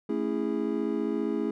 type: chord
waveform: triangle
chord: A major seventh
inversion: none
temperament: just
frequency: 220 / 275 / 330 / 412.5 Hz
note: A3 / C#4 / E4 / G#4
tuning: 0 / -14 / +2 / -12 cents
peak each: -30 dBFS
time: 0.09-1.51 s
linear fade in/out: 5 ms
effects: none